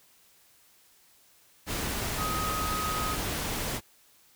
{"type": "tone in noise", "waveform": "sine", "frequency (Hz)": 1259, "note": "D#6", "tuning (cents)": 20, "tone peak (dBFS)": -31, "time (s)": [2.16, 3.17], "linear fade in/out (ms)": 50, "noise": "pink", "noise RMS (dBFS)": -32, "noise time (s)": [1.66, 3.81], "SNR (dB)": -2, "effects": ["white hiss -61 dBFS RMS until 4.35 s"]}